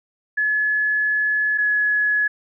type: tone pair in turn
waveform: sine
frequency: 1707 / 1693.3 Hz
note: G#6 / G#6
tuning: +47 / +33 cents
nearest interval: unison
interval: 14 cents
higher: first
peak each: -17 / -16 dBFS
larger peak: second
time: 0.37-1.58 / 1.58-2.28 s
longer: first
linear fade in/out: 10 ms
effects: none